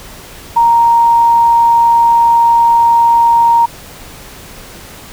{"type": "tone", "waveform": "sine", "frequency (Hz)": 932.3, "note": "A#5", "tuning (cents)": 0, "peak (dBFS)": -5, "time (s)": [0.56, 3.66], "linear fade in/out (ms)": 10, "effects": ["pink hiss -33 dBFS RMS until 5.12 s"]}